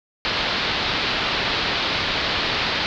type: low-pass noise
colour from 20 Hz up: white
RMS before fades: -23 dBFS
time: 0.25-2.86 s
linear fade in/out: 0 ms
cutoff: 4500 Hz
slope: 48 dB/octave
effects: none